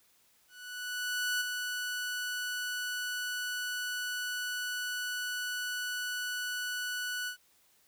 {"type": "tone with ADSR envelope", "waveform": "sawtooth", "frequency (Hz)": 1480, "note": "F#6", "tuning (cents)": 0, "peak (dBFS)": -25, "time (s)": [0.48, 7.37], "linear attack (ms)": 930, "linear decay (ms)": 10, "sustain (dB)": -5, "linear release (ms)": 98, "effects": ["white hiss -67 dBFS RMS until 7.87 s"]}